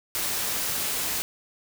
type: noise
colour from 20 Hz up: white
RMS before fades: -28 dBFS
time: 0.15-1.22 s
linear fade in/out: 0 ms
effects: none